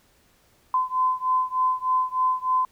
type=beating tone pair; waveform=sine; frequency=1022 / 1025.3 Hz; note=C6 / C6; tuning=-41 / -35 cents; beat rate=3.3 Hz; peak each=-23 / -24 dBFS; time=0.74-2.65 s; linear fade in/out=2 ms; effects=pink hiss -61 dBFS RMS until 2.71 s